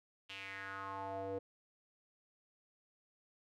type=tone with band-pass filter sweep; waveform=square; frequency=97.4 Hz; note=G2; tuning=11 cents flat; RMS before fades=-44 dBFS; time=0.29-1.39 s; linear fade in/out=10 ms; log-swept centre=3000 to 470 Hz; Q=4; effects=none